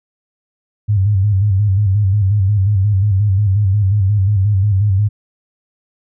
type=tone with vibrato; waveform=sine; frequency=100 Hz; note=G2; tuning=35 cents sharp; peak=-10 dBFS; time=0.88-5.09 s; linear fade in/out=20 ms; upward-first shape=square; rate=5.6 Hz; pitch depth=81 cents each way; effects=none